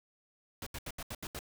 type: noise bursts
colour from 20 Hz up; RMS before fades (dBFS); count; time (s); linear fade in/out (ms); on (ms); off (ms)
pink; -41; 7; 0.62-1.391; 2; 45; 76
effects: none